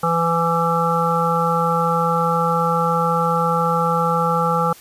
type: harmonic tone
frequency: 167.2 Hz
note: E3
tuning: 25 cents sharp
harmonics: 1 / 3 / 5 / 7 / 8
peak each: -22 / -22 / -22 / -22 / -22 dBFS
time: 0.03-4.73 s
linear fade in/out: 5 ms
effects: white hiss -44 dBFS RMS until 4.8 s + resampled to 32000 Hz